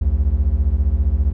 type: beating tone pair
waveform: triangle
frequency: 61 / 76 Hz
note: B1 / D#2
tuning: -21 / -40 cents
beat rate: 15 Hz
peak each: -15 dBFS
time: 0.01-1.33 s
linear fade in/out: 10 ms
effects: none